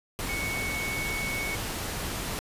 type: tone in noise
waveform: sine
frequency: 2217 Hz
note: C#7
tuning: in tune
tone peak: -31 dBFS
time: 0.29-1.55 s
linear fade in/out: 0 ms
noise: pink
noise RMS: -33 dBFS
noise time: 0.19-2.39 s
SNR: -1 dB
effects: resampled to 32000 Hz